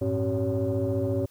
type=tone cluster; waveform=sine; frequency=97.1 / 111.6 / 271 / 382.5 / 562 Hz; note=G2 / A2 / C#4 / G4 / C#5; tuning=-16 / +25 / -39 / -42 / +24 cents; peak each=-29 dBFS; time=0.01-1.26 s; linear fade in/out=10 ms; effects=tanh soft clip ceiling -18 dBFS + white hiss -61 dBFS RMS until 1.3 s

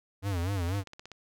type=tone with vibrato; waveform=square; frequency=92.5 Hz; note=F#2; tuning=in tune; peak=-29 dBFS; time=0.22-0.84 s; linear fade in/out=50 ms; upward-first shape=sine; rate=4.1 Hz; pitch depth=160 cents each way
type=click train; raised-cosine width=0.2 ms; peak=-28 dBFS; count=8; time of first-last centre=0.69-1.117 s; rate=16.4 Hz
effects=none

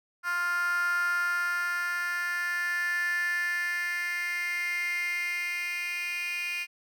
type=tone with high-pass filter sweep; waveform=10% pulse; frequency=350.9 Hz; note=F4; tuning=8 cents sharp; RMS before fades=-30 dBFS; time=0.23-6.67 s; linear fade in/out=50 ms; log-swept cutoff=1300 to 2500 Hz; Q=7.5; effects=none

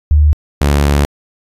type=tone pair in turn; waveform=sine / sawtooth; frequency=74.8 / 71.72 Hz; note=D2 / D2; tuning=+32 / -40 cents; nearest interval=minor second; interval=72 cents; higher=first; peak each=-5 dBFS; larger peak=neither; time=0.11-0.33 / 0.61-1.05 s; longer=second; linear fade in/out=0 ms; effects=resampled to 32000 Hz

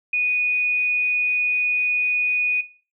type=tone; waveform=sine; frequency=2474 Hz; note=D#7; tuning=10 cents flat; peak=-18 dBFS; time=0.13-2.61 s; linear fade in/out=5 ms; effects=noise-tail reverb RT60 0.4 s tail -18 dB re dry

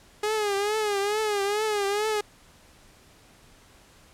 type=tone with vibrato; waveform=sawtooth; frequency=415.3 Hz; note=G#4; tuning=in tune; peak=-20 dBFS; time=0.23-2.21 s; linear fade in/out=5 ms; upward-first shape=triangle; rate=2.3 Hz; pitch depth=100 cents each way; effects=pink hiss -55 dBFS RMS until 4.13 s + low-pass 11000 Hz 12 dB/octave

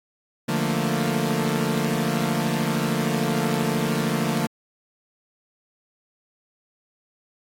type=chord; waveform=sawtooth; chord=Bb major seventh; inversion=first; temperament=equal; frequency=146.83 / 174.61 / 220 / 233.1 Hz; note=D3 / F3 / A3 / Bb3; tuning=0 / 0 / 0 / 0 cents; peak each=-23 dBFS; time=0.48-4.47 s; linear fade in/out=10 ms; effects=AAC 64 kbps

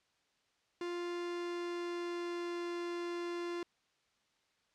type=tone with pitch glide; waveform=45% pulse; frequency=349.2 to 346.8 Hz; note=F4 to F4; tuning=0 to -12 cents; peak=-37 dBFS; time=0.81-3.63 s; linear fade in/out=2 ms; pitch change=-12 cents; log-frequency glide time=0.93-2.66 s; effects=white hiss -75 dBFS RMS until 4.74 s + low-pass 5000 Hz 12 dB/octave

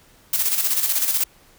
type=noise with tremolo; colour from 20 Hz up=blue; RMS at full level=-19 dBFS; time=0.33-1.24 s; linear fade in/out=5 ms; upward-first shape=square; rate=16 Hz; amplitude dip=50%; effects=pink hiss -53 dBFS RMS until 1.58 s

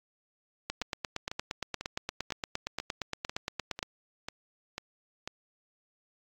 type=two click trains; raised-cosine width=0.2 ms; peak=-19 / -15 dBFS; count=10 / 28; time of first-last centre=0.82-5.275 / 0.7-3.829 s; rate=2.02 / 8.63 Hz; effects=AAC 64 kbps

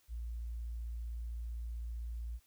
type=tone; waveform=sine; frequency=57.8 Hz; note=A#1; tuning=14 cents flat; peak=-38 dBFS; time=0.08-2.4 s; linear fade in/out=50 ms; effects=white hiss -71 dBFS RMS until 2.46 s

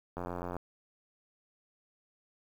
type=click train; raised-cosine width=1 ms; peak=-24 dBFS; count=36; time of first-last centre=0.17-0.566 s; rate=88.3 Hz; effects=9-bit

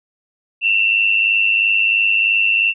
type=tone pair together; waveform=sine; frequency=2691 / 2794 Hz; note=E7 / F7; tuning=+35 / 0 cents; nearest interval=minor second; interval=65 cents; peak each=-13 / -20 dBFS; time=0.61-2.74 s; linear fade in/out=50 ms; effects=none

